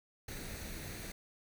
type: noise with comb filter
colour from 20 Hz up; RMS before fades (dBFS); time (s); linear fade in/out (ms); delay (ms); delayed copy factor
pink; -44; 0.28-1.12; 5; 0.48; +0.5
effects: none